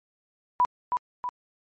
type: tone with echo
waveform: sine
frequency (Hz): 987.8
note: B5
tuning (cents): 0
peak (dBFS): -17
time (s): 0.6-0.65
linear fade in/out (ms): 0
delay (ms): 320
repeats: 2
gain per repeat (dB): -5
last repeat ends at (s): 1.29
effects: MP3 32 kbps